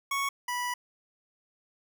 25% pulse tone pair in turn, 1108.7 / 980.6 Hz, C#6 / B5, 0 / -13 cents, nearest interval major second, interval 213 cents, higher first, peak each -24 / -26 dBFS, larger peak first, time 0.11-0.29 / 0.48-0.74 s, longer second, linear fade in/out 5 ms, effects none

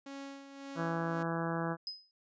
sawtooth tone with tremolo, 276.1 Hz, C#4, 7 cents flat, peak -38 dBFS, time 0.06-1.23 s, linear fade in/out 5 ms, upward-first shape sine, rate 1.8 Hz, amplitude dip 60%
harmonic tone, 166.2 Hz, E3, 15 cents sharp, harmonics 1 / 2 / 3 / 4 / 5 / 6 / 7 / 8 / 9 / 10, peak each -36 / -39 / -41 / -42 / -43 / -44 / -44 / -45 / -46 / -46 dBFS, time 0.75-1.77 s, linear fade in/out 50 ms
sine tone with exponential decay, 5040 Hz, D#8, 21 cents sharp, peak -34 dBFS, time 1.87-2.11 s, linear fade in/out 1 ms, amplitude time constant 52 ms
effects resampled to 16000 Hz

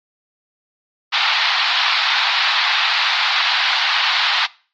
white band-pass noise, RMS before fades -17 dBFS, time 1.12-4.47 s, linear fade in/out 20 ms, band 770 to 4400 Hz, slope 48 dB/octave, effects noise-tail reverb RT60 0.4 s tail -22 dB re dry + MP3 48 kbps

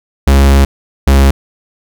45% pulse tone pair in turn, 68.9 / 68.38 Hz, C#2 / C#2, -10 / -23 cents, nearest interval unison, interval 13 cents, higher first, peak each -4 dBFS, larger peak neither, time 0.27-0.65 / 1.07-1.31 s, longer first, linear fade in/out 5 ms, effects none

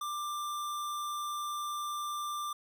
square tone, 1185 Hz, D6, 15 cents sharp, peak -35 dBFS, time 0.01-2.53 s, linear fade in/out 5 ms, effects none

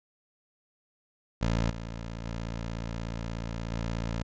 15% pulse tone with level steps, 56.7 Hz, A#1, 47 cents flat, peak -19 / -30 / -27 / -24 dBFS, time 1.41-4.23 s, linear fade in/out 10 ms, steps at 1.7 / 2.25 / 3.71 s, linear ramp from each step 10 ms, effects resampled to 16000 Hz

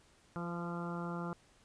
harmonic tone with a mistuned harmonic, 172.3 Hz, F3, 23 cents flat, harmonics 1 / 2 / 3 / 4 / 5 / 6 / 7 / 8, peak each -39 / -45 / -48 / -50 / -49 / -50 / -48 / -48 dBFS, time 0.36-1.33 s, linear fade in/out 0 ms, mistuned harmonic 3, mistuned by -16 cents, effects pink hiss -66 dBFS RMS until 1.64 s + resampled to 22050 Hz

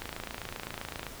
click train, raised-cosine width 0.3 ms, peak -20 dBFS, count 30, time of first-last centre 0.02-1.067 s, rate 27.7 Hz, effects pink hiss -45 dBFS RMS until 1.2 s

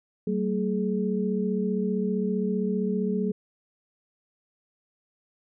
sine tone cluster, 190.8 / 226.1 / 422.7 Hz, G3 / A3 / G#4, -47 / +47 / +31 cents, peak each -26 / -30 / -29 dBFS, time 0.27-3.32 s, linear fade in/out 5 ms, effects none

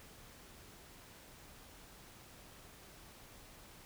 silence, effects pink hiss -57 dBFS RMS until 3.85 s

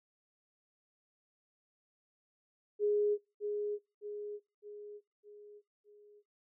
sine tone with echo, 415.3 Hz, G#4, in tune, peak -27 dBFS, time 2.79-3.18 s, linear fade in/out 50 ms, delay 610 ms, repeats 5, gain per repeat -6 dB, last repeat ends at 6.23 s, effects noise-tail reverb RT60 0.3 s tail -25 dB re dry

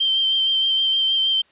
sine tone with vibrato, 3136 Hz, G7, in tune, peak -16 dBFS, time 0-1.42 s, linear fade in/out 10 ms, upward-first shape triangle, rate 6.4 Hz, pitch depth 23 cents each way, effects white hiss -57 dBFS RMS until 1.51 s + resampled to 8000 Hz

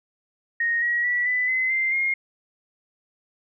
sine tone with pitch steps, 1864.7 / 1907.2 / 1950.6 / 1995.1 / 2041 / 2087 / 2135 Hz, A#6 / A#6 / B6 / B6 / C7 / C7 / C7, 0 / +39 / -22 / +17 / -44 / -5 / +34 cents, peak -20 dBFS, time 0.6-2.14 s, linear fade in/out 5 ms, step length 220 ms, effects none

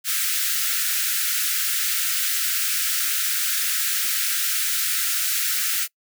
white high-pass noise, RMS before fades -23 dBFS, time 0.04-5.88 s, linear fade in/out 50 ms, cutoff 1300 Hz, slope 96 dB/octave, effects noise-tail reverb RT60 0.1 s tail -24 dB re dry

